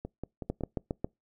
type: two click trains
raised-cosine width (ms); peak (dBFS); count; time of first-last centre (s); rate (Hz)
2; -23 / -17; 4 / 5; 0.05-0.609 / 0.5-1.045; 5.37 / 7.34
effects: noise-tail reverb RT60 0.2 s tail -26 dB re dry